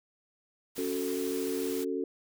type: noise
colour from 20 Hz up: white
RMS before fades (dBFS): -42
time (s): 0.75-1.85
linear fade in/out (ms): 20
type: chord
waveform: sine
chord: F# minor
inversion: second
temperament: just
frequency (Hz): 277.5 / 370 / 444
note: C#4 / F#4 / A4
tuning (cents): +2 / 0 / +16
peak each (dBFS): -34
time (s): 0.78-2.04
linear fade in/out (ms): 2
effects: none